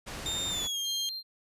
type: low-pass noise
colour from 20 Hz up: pink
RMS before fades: -40 dBFS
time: 0.06-0.68 s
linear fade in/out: 20 ms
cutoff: 9200 Hz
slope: 12 dB/octave
type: tone with pitch glide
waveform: 30% pulse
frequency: 3645 to 3210 Hz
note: A#7 to G7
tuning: -40 to +40 cents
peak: -28 dBFS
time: 0.26-1.09 s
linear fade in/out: 0 ms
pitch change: -220 cents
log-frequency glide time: 0.49-0.79 s
type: tone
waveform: triangle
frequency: 4177 Hz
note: C8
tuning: 4 cents flat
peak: -34 dBFS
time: 0.84-1.23 s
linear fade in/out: 50 ms
effects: resampled to 32000 Hz